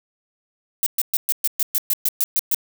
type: noise bursts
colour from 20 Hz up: violet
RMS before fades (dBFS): -19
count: 12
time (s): 0.83-2.546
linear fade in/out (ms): 0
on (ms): 33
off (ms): 120
effects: none